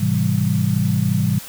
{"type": "chord", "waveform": "sine", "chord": "A minor seventh", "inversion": "none", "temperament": "equal with one note detuned", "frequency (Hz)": [107.49, 130.81, 164.81, 196], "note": ["A2", "C3", "E3", "G3"], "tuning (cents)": [-40, 0, 0, 0], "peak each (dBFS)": -21, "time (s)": [0, 1.39], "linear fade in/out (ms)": 10, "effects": ["white hiss -36 dBFS RMS until 1.48 s"]}